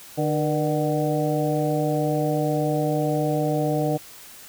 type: harmonic tone with a mistuned harmonic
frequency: 150.3 Hz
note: D3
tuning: 40 cents sharp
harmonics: 1 / 2 / 3 / 4 / 5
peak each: -25 / -26 / -27 / -27 / -29 dBFS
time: 0.17-3.98 s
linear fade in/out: 20 ms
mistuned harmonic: 3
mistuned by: +89 cents
effects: white hiss -44 dBFS RMS until 4.48 s